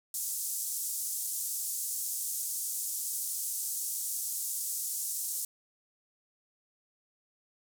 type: band-pass noise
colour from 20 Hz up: pink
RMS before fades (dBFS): -35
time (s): 0.14-5.45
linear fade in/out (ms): 2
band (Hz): 6900 to 15000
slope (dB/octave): 24
effects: none